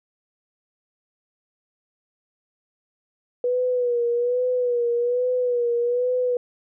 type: tone with vibrato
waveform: sine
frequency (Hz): 487.8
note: B4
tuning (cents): -21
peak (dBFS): -19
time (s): 3.44-6.37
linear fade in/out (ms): 2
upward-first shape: sine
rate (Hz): 1.2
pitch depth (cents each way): 52
effects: none